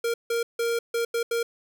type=tone bursts at uneven times; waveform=square; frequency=466.2 Hz; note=A#4; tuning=in tune; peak=-24 dBFS; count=6; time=0.04-0.14 / 0.3-0.43 / 0.59-0.79 / 0.94-1.05 / 1.14-1.23 / 1.31-1.43 s; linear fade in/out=5 ms; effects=none